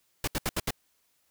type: noise bursts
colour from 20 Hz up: pink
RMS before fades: -29 dBFS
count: 5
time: 0.24-0.707 s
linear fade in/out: 2 ms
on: 35 ms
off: 73 ms
effects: white hiss -71 dBFS RMS until 1.3 s